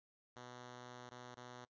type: tone with dropouts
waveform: 5% pulse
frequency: 123.47 Hz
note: B2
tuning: in tune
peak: -40 dBFS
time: 0.36-1.65 s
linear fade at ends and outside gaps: 5 ms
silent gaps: 1.094-1.112 / 1.347-1.37 s
effects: noise-tail reverb RT60 0.1 s tail -22 dB re dry + resampled to 16000 Hz